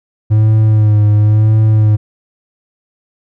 triangle tone with vibrato, 107 Hz, A2, 48 cents flat, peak -4 dBFS, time 0.3-1.97 s, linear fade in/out 20 ms, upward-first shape sine, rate 0.96 Hz, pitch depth 35 cents each way, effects none

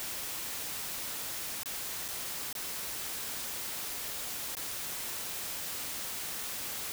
white noise with dropouts, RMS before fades -38 dBFS, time 0-6.92 s, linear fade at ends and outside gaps 0 ms, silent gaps 1.633-1.658 / 2.08-2.086 / 2.528-2.552 / 4.551-4.569 s, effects none

